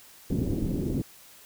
white low-pass noise, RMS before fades -28 dBFS, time 0.3-1.02 s, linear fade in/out 5 ms, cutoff 320 Hz, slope 24 dB/octave, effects white hiss -52 dBFS RMS until 1.45 s

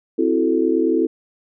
sine chord, F# half-diminished seventh, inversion second, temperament equal, 261.6 / 329.6 / 370 / 440 Hz, C4 / E4 / F#4 / A4, 0 / 0 / 0 / 0 cents, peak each -22 / -18 / -22 / -21 dBFS, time 0.18-1.07 s, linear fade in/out 10 ms, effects none

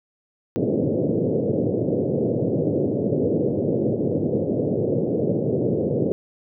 white band-pass noise, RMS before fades -22 dBFS, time 0.56-6.12 s, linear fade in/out 0 ms, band 100 to 530 Hz, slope 48 dB/octave, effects none

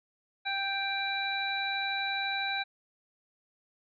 harmonic tone, 786 Hz, G5, 4 cents sharp, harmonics 1 / 2 / 3 / 5, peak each -35 / -35 / -35 / -35 dBFS, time 0.45-2.64 s, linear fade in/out 20 ms, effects none

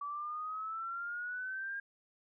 sine exponential sweep, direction up, 1145 to 1619 Hz, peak -37 dBFS, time 0.01-1.8 s, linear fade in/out 5 ms, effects none

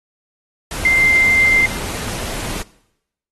sine tone in noise, 2089 Hz, C7, 3 cents flat, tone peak -10 dBFS, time 0.85-1.66 s, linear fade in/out 2 ms, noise pink, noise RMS -26 dBFS, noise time 0.71-2.62 s, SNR +13 dB, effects noise-tail reverb RT60 0.8 s tail -20 dB re dry + AAC 32 kbps

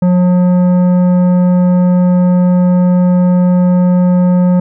sine tone with tanh clipping, 179.8 Hz, F#3, 49 cents flat, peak -8 dBFS, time 0.02-4.6 s, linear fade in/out 5 ms, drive 11 dB, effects none

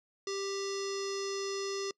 square tone with low-pass filter, 393.7 Hz, G4, 8 cents sharp, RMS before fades -36 dBFS, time 0.27-1.91 s, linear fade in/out 2 ms, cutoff 5500 Hz, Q 6.9, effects noise-tail reverb RT60 0.1 s tail -24 dB re dry

